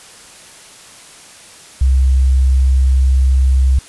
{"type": "tone", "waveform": "sine", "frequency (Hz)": 65.7, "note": "C2", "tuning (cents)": 8, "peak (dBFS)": -8, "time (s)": [1.81, 3.79], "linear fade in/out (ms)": 5, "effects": ["white hiss -39 dBFS RMS until 3.88 s", "resampled to 24000 Hz"]}